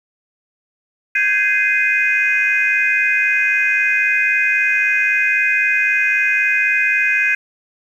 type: chord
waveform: sine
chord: Ab major seventh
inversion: third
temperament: just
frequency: 1557.4 / 1661.2 / 2077 / 2492 Hz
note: G6 / Ab6 / C7 / Eb7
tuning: -12 / 0 / -13 / +2 cents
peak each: -20 / -19 / -19 / -16 dBFS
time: 1.15-7.35 s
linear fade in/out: 5 ms
effects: tanh soft clip ceiling -4 dBFS + 8-bit